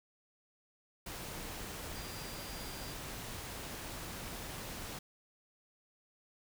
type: tone in noise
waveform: sine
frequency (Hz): 4777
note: D8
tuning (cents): +29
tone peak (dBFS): -52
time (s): 1.95-2.93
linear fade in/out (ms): 5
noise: pink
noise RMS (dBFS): -44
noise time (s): 1.06-4.99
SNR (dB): -11
effects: none